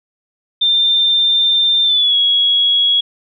sine tone with pitch glide, 3591 to 3331 Hz, A7 to G#7, +35 to +4 cents, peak -10 dBFS, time 0.61-3.01 s, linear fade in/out 10 ms, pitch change -131 cents, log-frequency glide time 1.83-2.16 s, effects none

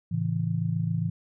sine chord, A major, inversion none, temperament equal with one note detuned, 110 / 137.48 / 164.81 Hz, A2 / C#3 / E3, 0 / -14 / 0 cents, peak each -29 / -32 / -27 dBFS, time 0.11-1.1 s, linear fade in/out 10 ms, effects none

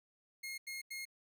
sawtooth tone bursts, 2148 Hz, C7, 45 cents sharp, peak -38 dBFS, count 3, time 0.43-1.054 s, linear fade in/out 10 ms, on 150 ms, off 87 ms, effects none

